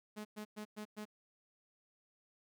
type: tone bursts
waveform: sawtooth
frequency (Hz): 211.8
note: G#3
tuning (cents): +34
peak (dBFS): -39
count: 5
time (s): 0.16-1.055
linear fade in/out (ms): 20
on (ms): 91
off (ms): 110
effects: none